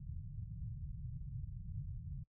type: low-pass noise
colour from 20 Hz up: white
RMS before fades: -45 dBFS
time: 0-2.24 s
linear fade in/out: 5 ms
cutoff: 150 Hz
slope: 48 dB/octave
effects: noise-tail reverb RT60 0.1 s tail -26 dB re dry